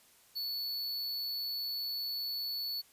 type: tone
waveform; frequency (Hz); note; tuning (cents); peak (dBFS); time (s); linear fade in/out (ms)
square; 4435; C#8; 0; -35; 0.35-2.82; 20
effects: white hiss -63 dBFS RMS until 2.92 s + resampled to 32000 Hz